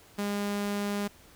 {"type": "tone", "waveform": "sawtooth", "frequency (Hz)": 203.6, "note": "G#3", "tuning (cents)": -34, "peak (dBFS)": -25, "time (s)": [0.18, 1.08], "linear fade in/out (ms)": 10, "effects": ["pink hiss -56 dBFS RMS until 1.35 s"]}